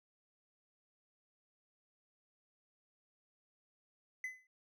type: tone with exponential decay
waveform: triangle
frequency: 2023 Hz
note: B6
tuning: 41 cents sharp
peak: -34 dBFS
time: 4.24-4.47 s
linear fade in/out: 2 ms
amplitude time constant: 50 ms
effects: none